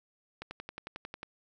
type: click train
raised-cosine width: 0.3 ms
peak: -24 dBFS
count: 10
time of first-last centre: 0.42-1.231 s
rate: 11.1 Hz
effects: none